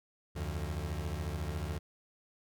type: beating tone pair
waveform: 30% pulse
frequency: 74.4 / 88.4 Hz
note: D2 / F2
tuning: +23 / +22 cents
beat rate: 14 Hz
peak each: -34 / -36 dBFS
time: 0.35-1.79 s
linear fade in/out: 20 ms
effects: none